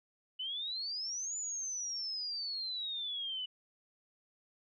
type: exponential two-way sweep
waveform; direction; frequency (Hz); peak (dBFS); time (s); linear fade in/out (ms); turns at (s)
sine; up then down; 2960 to 7040 to 2960; -36; 0.39-3.46; 10; 1.37
effects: none